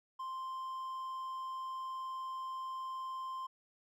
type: tone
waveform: triangle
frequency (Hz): 1046.5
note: C6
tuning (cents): 0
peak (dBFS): -37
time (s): 0.19-3.47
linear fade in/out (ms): 10
effects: none